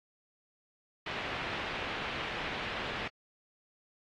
white low-pass noise, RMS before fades -38 dBFS, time 1.06-3.08 s, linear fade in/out 5 ms, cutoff 3000 Hz, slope 24 dB/octave, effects AAC 48 kbps

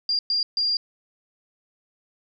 sine tone bursts at uneven times, 4792 Hz, D8, 34 cents sharp, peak -20 dBFS, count 3, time 0.09-0.19 / 0.3-0.43 / 0.57-0.77 s, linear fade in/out 2 ms, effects none

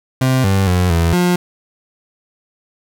30% pulse tone with pitch steps, 130.2 / 97.1 / 90.3 / 83.7 / 177.8 Hz, C3 / G2 / F#2 / E2 / F3, -8 / -16 / -42 / +27 / +31 cents, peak -9 dBFS, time 0.21-1.36 s, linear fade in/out 5 ms, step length 230 ms, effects none

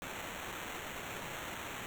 white noise with sample-and-hold, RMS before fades -43 dBFS, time 0.02-1.86 s, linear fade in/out 0 ms, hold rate 4900 Hz, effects none

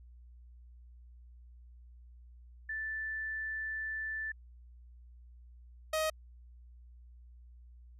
sine / sawtooth tone pair in turn, 1760 / 628.2 Hz, A6 / D#5, 0 / +16 cents, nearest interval octave + tritone, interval 1784 cents, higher first, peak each -35 / -26 dBFS, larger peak second, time 2.69-4.32 / 5.93-6.1 s, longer first, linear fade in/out 5 ms, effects added 60 Hz sine -52 dBFS peak until 7.99 s + resampled to 32000 Hz

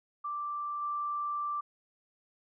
sine tone with level steps, 1174.7 Hz, D6, in tune, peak -33 / -31 dBFS, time 0.24-1.61 s, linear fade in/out 10 ms, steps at 0.81 s, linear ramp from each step 20 ms, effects none

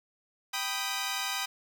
10% pulse chord, G augmented, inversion none, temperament equal, 784 / 987.8 / 1244.5 Hz, G5 / B5 / D#6, 0 / 0 / 0 cents, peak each -27 dBFS, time 0.53-1.46 s, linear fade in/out 10 ms, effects none

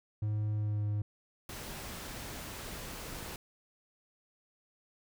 triangle tone with pitch glide, 106.1 to 104.28 Hz, G#2 to G#2, +38 to +8 cents, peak -28 dBFS, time 0.22-1.02 s, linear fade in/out 5 ms, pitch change -30 cents, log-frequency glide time 0.54-0.85 s
pink noise, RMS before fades -43 dBFS, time 1.49-3.36 s, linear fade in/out 2 ms
effects none

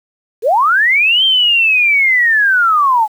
sine linear two-way sweep, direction up then down, 397 to 3175 to 825 Hz, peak -8 dBFS, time 0.42-3.08 s, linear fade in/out 50 ms, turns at 1.24 s, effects 7-bit

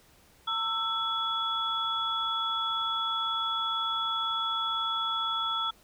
sine tone cluster, 909 / 1327 / 3383 Hz, A#5 / E6 / G#7, -44 / +11 / +31 cents, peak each -37 / -30 / -31 dBFS, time 0.47-5.71 s, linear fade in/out 10 ms, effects pink hiss -60 dBFS RMS until 5.83 s

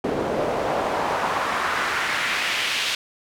pink noise with band-pass filter sweep, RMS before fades -24 dBFS, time 0.04-2.95 s, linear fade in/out 2 ms, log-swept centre 410 to 3200 Hz, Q 1.5, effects none

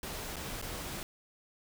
pink noise with dropouts, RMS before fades -40 dBFS, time 0.03-1.03 s, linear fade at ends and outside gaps 1 ms, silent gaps 0.359-0.366 / 0.615-0.624 s, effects none

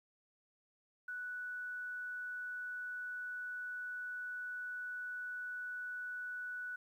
sine tone, 1480 Hz, F#6, in tune, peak -40 dBFS, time 1.08-6.76 s, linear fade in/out 5 ms, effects 12-bit

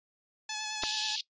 5% pulse tone with vibrato, 858 Hz, A5, 44 cents flat, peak -21 dBFS, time 0.49-1.16 s, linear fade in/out 5 ms, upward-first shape sine, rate 9.3 Hz, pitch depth 20 cents each way
white band-pass noise, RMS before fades -35 dBFS, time 0.82-1.21 s, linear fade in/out 2 ms, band 2900 to 5100 Hz, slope 48 dB/octave
clicks, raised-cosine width 0.5 ms, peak -21 / -18 dBFS, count 2, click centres 0.834 / 0.837 s
effects noise-tail reverb RT60 0.1 s tail -20 dB re dry + resampled to 16000 Hz

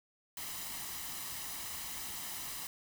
white noise with comb filter, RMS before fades -42 dBFS, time 0.37-2.67 s, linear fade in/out 2 ms, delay 1 ms, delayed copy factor +0.5, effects none

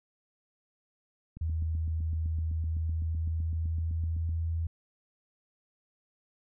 click train, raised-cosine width 5 ms, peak -31 dBFS, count 24, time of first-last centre 1.37-4.292 s, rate 7.87 Hz
sine tone with pitch glide, 80.3 to 82.27 Hz, E2 to E2, -45 to -3 cents, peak -28 dBFS, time 1.41-4.67 s, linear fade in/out 5 ms, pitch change +42 cents, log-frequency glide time 2.53-4.47 s
effects none

